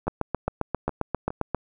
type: two click trains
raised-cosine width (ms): 1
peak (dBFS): -10 / -19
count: 12 / 4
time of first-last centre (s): 0.08-1.547 / 0.07-1.305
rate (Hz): 7.5 / 2.43
effects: none